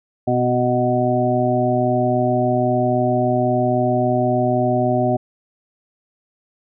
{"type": "harmonic tone with a mistuned harmonic", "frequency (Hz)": 123.7, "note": "B2", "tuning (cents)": 3, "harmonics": [1, 2, 3, 5, 6], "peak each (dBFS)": [-22, -21, -23, -20, -22], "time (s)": [0.27, 5.17], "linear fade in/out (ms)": 10, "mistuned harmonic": 2, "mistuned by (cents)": 18, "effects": []}